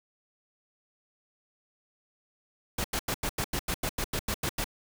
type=noise bursts; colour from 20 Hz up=pink; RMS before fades=-30 dBFS; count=13; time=2.78-4.643 s; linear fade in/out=5 ms; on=63 ms; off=87 ms; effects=none